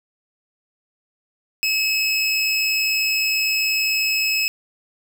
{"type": "tone with amplitude modulation", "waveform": "25% pulse", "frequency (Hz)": 2581, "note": "E7", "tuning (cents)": -37, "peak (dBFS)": -13, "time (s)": [1.63, 4.48], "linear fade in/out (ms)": 0, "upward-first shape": "sine", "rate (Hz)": 229, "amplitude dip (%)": 25, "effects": []}